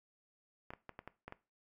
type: clicks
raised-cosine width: 0.5 ms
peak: -30 dBFS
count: 7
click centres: 0.705 / 0.736 / 0.893 / 0.991 / 1.076 / 1.28 / 1.324 s
effects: noise-tail reverb RT60 0.3 s tail -18 dB re dry + MP3 96 kbps